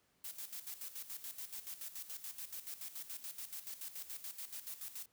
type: noise with tremolo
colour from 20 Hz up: blue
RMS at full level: -45 dBFS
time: 0.24-5.06 s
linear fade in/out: 5 ms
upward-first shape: square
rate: 7 Hz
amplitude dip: 70%
effects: pink hiss -75 dBFS RMS until 5.12 s + high-pass 80 Hz 12 dB/octave